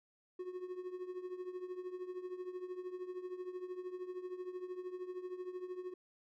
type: tone with tremolo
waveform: triangle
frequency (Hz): 364.9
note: F#4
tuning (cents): -24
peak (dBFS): -36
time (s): 0.39-5.94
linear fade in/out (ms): 5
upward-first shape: triangle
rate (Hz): 13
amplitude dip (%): 80
effects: none